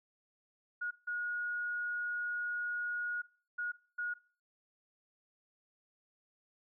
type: tone bursts at uneven times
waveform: sine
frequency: 1445 Hz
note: F#6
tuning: 41 cents flat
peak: -34 dBFS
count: 4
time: 0.81-0.91 / 1.07-3.22 / 3.58-3.72 / 3.98-4.14 s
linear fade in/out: 10 ms
effects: noise-tail reverb RT60 0.4 s tail -20 dB re dry